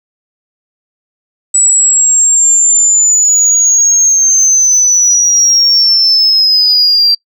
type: linear sweep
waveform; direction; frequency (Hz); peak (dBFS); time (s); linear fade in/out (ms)
sine; down; 7880 to 4699; -4; 1.54-7.15; 10
effects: noise-tail reverb RT60 0.1 s tail -24 dB re dry + tanh soft clip ceiling -1 dBFS